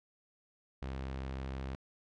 sawtooth tone, 66.3 Hz, C2, 23 cents sharp, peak -34 dBFS, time 0.82-1.75 s, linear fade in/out 0 ms, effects low-pass 4000 Hz 12 dB/octave

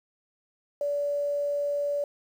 sine tone, 576 Hz, D5, 34 cents flat, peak -25 dBFS, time 0.81-2.04 s, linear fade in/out 2 ms, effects 9-bit

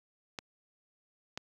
clicks, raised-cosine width 0.2 ms, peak -20 dBFS, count 2, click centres 0.388 / 1.375 s, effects high-pass 80 Hz 12 dB/octave + 10-bit

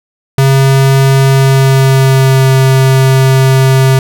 square tone with pitch glide, 135.1 to 132.7 Hz, C#3 to C3, -44 to +25 cents, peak -5 dBFS, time 0.38-3.99 s, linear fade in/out 2 ms, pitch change -31 cents, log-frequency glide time 1.3-2.51 s, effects none

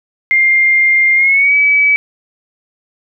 sine tone with pitch glide, 2109 to 2287 Hz, C7 to D7, +13 to -47 cents, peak -7 dBFS, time 0.31-1.96 s, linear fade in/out 0 ms, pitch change +140 cents, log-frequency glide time 1.15-1.55 s, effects none

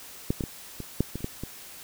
clicks, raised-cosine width 3 ms, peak -11 / -16 / -17 / -22 / -9 / -19 / -30 / -16 / -20 dBFS, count 9, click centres 0.305 / 0.408 / 0.438 / 0.803 / 1.006 / 1.156 / 1.206 / 1.244 / 1.436 s, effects white hiss -45 dBFS RMS until 1.83 s

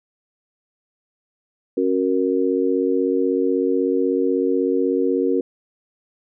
sine chord, F# major, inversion second, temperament equal with one note detuned, 273.8 / 370 / 466.2 Hz, C#4 / F#4 / A#4, -21 / 0 / 0 cents, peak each -21 dBFS, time 1.77-5.41 s, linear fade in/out 5 ms, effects none

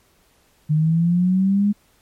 sine linear sweep, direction up, 150.2 to 207.7 Hz, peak -14 dBFS, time 0.69-1.73 s, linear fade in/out 20 ms, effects pink hiss -59 dBFS RMS until 2.01 s + MP3 64 kbps

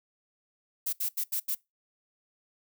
violet noise bursts at uneven times, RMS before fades -30 dBFS, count 5, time 0.86-0.93 / 1-1.09 / 1.17-1.24 / 1.32-1.4 / 1.48-1.55 s, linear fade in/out 10 ms, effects noise-tail reverb RT60 0.2 s tail -22 dB re dry

